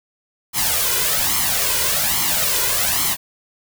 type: noise with flanger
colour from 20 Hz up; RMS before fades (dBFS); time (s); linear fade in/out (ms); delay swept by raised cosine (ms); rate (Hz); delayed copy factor
white; -19; 0.53-3.17; 50; 0.94 to 2.04; 1.2; +0.7
effects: none